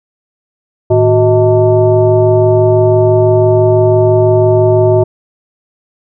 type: tone with frequency modulation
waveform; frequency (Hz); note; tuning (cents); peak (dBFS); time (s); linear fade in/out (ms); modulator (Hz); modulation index
sine; 370; F#4; 0; -5; 0.9-5.04; 10; 262; 1.2
effects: none